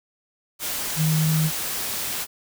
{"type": "tone in noise", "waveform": "sine", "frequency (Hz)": 157.2, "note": "D#3", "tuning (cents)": 18, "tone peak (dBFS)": -18, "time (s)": [0.96, 1.51], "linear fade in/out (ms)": 50, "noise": "white", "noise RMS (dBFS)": -28, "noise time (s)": [0.59, 2.27], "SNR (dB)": 7, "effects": []}